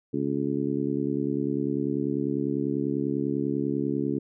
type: harmonic tone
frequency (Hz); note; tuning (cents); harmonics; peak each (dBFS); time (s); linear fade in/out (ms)
70.1; C#2; +20; 2 / 3 / 4 / 5 / 6; -33 / -32 / -28 / -31 / -33; 0.13-4.19; 10
effects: none